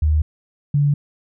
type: tone pair in turn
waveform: sine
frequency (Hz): 76.6 / 144.22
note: D#2 / D3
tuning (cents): -27 / -31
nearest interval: major seventh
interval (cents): 1096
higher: second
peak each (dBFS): -13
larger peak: neither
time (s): 0.02-0.22 / 0.74-0.94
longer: neither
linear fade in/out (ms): 5
effects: none